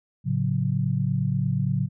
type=chord; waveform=sine; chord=F# minor; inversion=first; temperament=equal with one note detuned; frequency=110 / 138.59 / 181.92 Hz; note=A2 / C#3 / F#3; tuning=0 / 0 / -29 cents; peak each=-27 / -24 / -27 dBFS; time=0.24-1.89 s; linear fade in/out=50 ms; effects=none